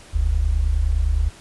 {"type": "tone pair together", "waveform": "sine", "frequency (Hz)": [43.66, 73.42], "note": ["F1", "D2"], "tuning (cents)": [0, 0], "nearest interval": "major sixth", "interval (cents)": 900, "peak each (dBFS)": -19, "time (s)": [0.13, 1.3], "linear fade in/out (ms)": 20, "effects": ["pink hiss -45 dBFS RMS until 1.4 s", "resampled to 24000 Hz"]}